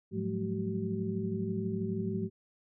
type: tone cluster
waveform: sine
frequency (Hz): 106.4 / 176.6 / 188.8 / 215.2 / 380.6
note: G#2 / F3 / F#3 / A3 / F#4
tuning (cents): +42 / +20 / +35 / -38 / +49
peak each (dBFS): -38 / -38 / -38 / -36 / -37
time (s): 0.11-2.3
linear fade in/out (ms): 50
effects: none